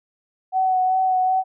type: tone with vibrato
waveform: sine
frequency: 748 Hz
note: F#5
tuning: 19 cents sharp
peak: -16 dBFS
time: 0.52-1.44 s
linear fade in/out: 50 ms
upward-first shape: sine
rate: 2.6 Hz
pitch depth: 18 cents each way
effects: none